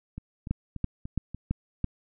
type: two click trains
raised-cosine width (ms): 5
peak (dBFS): -24 / -14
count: 5 / 5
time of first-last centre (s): 0.18-1.346 / 0.51-1.843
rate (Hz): 3.43 / 3
effects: none